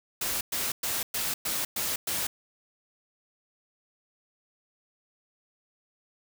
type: noise bursts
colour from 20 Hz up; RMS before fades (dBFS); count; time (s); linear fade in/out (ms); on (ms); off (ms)
white; -30; 7; 0.21-2.27; 5; 200; 110
effects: none